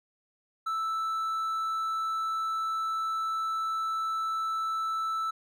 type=tone with hard clipping; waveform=triangle; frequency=1318.5 Hz; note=E6; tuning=in tune; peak=-29 dBFS; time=0.66-5.31 s; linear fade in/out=10 ms; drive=6 dB; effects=none